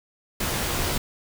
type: noise with comb filter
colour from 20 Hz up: pink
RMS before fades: -26 dBFS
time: 0.4-0.98 s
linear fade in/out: 5 ms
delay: 18 ms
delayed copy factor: -0.55
effects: none